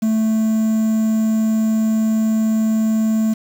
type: tone with quantisation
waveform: triangle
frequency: 219.9 Hz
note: A3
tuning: 1 cent flat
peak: -12 dBFS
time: 0.02-3.34 s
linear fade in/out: 10 ms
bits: 6
effects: none